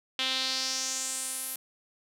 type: tone with band-pass filter sweep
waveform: sawtooth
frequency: 261.6 Hz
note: C4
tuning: in tune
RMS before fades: -32 dBFS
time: 0.19-1.56 s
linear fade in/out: 2 ms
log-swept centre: 3300 to 12000 Hz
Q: 3.2
effects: none